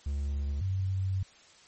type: tone pair in turn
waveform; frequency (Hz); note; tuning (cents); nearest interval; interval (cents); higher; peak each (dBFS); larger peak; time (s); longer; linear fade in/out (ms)
triangle / sine; 70.8 / 95.31; C#2 / G2; +37 / -48; perfect fourth; 515; second; -27; neither; 0.06-0.61 / 0.61-1.23; second; 5
effects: white hiss -57 dBFS RMS until 1.67 s + MP3 32 kbps